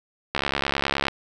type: click train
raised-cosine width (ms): 0.3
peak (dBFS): -6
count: 52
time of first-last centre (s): 0.35-1.083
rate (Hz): 69.6
effects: none